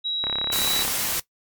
sine tone with pitch glide, 3866 to 3920 Hz, B7 to B7, -38 to -14 cents, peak -23 dBFS, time 0.04-0.84 s, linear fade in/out 20 ms, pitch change +24 cents, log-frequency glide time 0.41-0.69 s
click train, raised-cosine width 0.5 ms, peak -15 dBFS, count 23, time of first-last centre 0.24-0.88 s, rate 34.4 Hz
white noise, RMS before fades -25 dBFS, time 0.52-1.2 s, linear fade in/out 5 ms
effects noise-tail reverb RT60 0.1 s tail -18 dB re dry + MP3 96 kbps

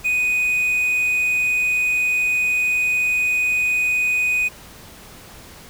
triangle tone with quantisation, 2489 Hz, D#7, in tune, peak -15 dBFS, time 0.04-4.49 s, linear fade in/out 20 ms, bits 7, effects pink hiss -42 dBFS RMS until 5.69 s

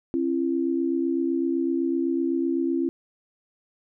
sine tone pair together, 269.7 / 337.6 Hz, C#4 / E4, -47 / +41 cents, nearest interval major third, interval 388 cents, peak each -25 / -24 dBFS, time 0.14-2.89 s, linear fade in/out 0 ms, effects none

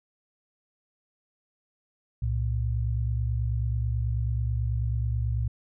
sine tone pair together, 65.3 / 114.52 Hz, C2 / A#2, -3 / -30 cents, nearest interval minor seventh, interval 973 cents, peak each -27 dBFS, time 2.22-5.48 s, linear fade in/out 5 ms, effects none

